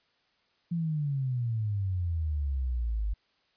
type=exponential sweep; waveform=sine; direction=down; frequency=173.2 to 49.81 Hz; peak=-27 dBFS; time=0.71-3.14 s; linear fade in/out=10 ms; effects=white hiss -70 dBFS RMS until 3.56 s + resampled to 11025 Hz